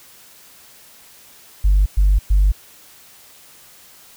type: tone bursts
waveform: sine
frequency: 49 Hz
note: G1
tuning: in tune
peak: -9 dBFS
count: 3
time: 1.64-2.52 s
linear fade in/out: 10 ms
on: 220 ms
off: 110 ms
effects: tanh soft clip ceiling -7 dBFS + white hiss -46 dBFS RMS until 4.16 s